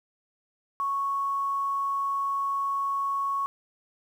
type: tone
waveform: sine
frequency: 1107 Hz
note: C#6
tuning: 3 cents flat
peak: -25 dBFS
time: 0.8-3.46 s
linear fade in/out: 0 ms
effects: 9-bit